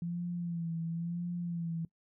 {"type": "tone with vibrato", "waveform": "sine", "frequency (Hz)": 169.8, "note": "F3", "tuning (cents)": -48, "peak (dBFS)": -33, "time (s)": [0.02, 1.85], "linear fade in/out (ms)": 2, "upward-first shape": "sine", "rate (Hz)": 0.97, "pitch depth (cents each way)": 51, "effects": ["noise-tail reverb RT60 0.1 s tail -20 dB re dry"]}